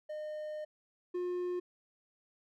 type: tone pair in turn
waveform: triangle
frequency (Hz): 610 / 357.5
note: D#5 / F4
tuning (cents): -34 / +41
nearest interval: major sixth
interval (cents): 925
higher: first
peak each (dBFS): -36 / -31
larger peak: second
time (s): 0.09-0.65 / 1.14-1.6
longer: first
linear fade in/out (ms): 10
effects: none